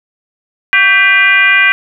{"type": "tone with frequency modulation", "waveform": "sine", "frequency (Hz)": 1985, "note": "B6", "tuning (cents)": 8, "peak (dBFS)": -5, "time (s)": [0.73, 1.72], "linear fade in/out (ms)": 0, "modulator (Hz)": 422, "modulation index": 1.4, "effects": []}